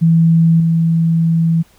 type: tone with level steps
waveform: sine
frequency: 164.81 Hz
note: E3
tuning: in tune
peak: -7 / -10 dBFS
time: 0.01-1.63 s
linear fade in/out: 20 ms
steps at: 0.6 s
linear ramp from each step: 2 ms
effects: pink hiss -51 dBFS RMS until 1.78 s